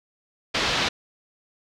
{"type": "low-pass noise", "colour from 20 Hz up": "white", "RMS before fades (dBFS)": -24, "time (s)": [0.54, 0.89], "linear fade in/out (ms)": 10, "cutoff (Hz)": 4500, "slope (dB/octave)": 24, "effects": []}